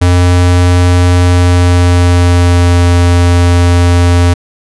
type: tone with pitch glide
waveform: square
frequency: 88.9 to 87.52 Hz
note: F2 to F2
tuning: +31 to +4 cents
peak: -5 dBFS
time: 0.01-4.34 s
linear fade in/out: 10 ms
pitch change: -27 cents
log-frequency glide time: 1.22-2.84 s
effects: resampled to 24000 Hz